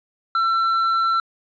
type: tone with hard clipping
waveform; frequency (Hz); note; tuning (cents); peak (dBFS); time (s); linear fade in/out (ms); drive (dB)
triangle; 1345; E6; +34; -18; 0.35-1.2; 2; 8
effects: resampled to 16000 Hz